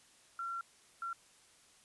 sine tone bursts at uneven times, 1366 Hz, F6, 39 cents flat, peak -37 dBFS, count 2, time 0.39-0.61 / 1.02-1.13 s, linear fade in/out 2 ms, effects white hiss -64 dBFS RMS until 1.84 s + resampled to 24000 Hz

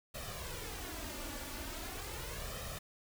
pink noise with flanger, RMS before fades -43 dBFS, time 0.14-2.79 s, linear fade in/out 10 ms, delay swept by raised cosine 1.6 to 3.5 ms, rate 0.4 Hz, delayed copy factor +0.65, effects none

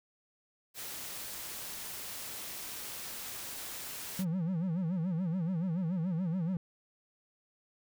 white noise, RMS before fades -42 dBFS, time 0.74-4.25 s, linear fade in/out 50 ms
triangle tone with vibrato, 174.61 Hz, F3, in tune, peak -28 dBFS, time 4.19-6.57 s, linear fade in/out 2 ms, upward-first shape sine, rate 7 Hz, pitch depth 170 cents each way
effects none

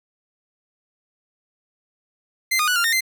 sawtooth tone with pitch steps, 2076 / 1229 / 1475 / 1393 / 1835 / 2074 Hz, C7 / D#6 / F#6 / F6 / A#6 / C7, -14 / -22 / -6 / -5 / -28 / -16 cents, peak -14 dBFS, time 2.51-3.008 s, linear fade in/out 10 ms, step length 83 ms, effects none

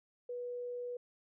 sine tone, 488.6 Hz, B4, 19 cents flat, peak -38 dBFS, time 0.29-0.97 s, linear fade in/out 5 ms, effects none

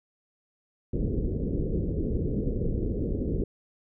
pink low-pass noise, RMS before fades -28 dBFS, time 0.93-3.44 s, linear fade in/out 5 ms, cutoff 480 Hz, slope 48 dB/octave, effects none

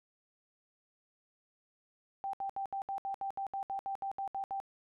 sine tone bursts, 784 Hz, G5, in tune, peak -34 dBFS, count 15, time 2.24-4.601 s, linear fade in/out 0 ms, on 93 ms, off 69 ms, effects none

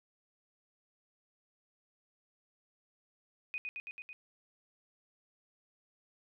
sine tone with echo, 2489 Hz, D#7, in tune, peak -35 dBFS, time 3.54-3.58 s, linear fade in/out 0 ms, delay 110 ms, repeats 5, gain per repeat -2 dB, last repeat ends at 4.13 s, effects none

